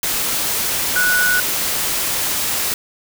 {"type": "tone in noise", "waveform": "sine", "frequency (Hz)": 1472, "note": "F#6", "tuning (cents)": -9, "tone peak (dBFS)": -14, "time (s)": [0.96, 1.4], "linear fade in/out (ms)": 2, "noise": "white", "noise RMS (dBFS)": -20, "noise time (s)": [0.03, 2.74], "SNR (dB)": 3, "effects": []}